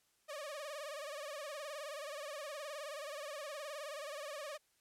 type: tone with vibrato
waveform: sawtooth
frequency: 587.3 Hz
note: D5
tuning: in tune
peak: -39 dBFS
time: 0.28-4.58 s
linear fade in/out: 20 ms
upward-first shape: sine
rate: 19 Hz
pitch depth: 110 cents each way
effects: white hiss -75 dBFS RMS until 4.8 s + low-pass 12000 Hz 12 dB/octave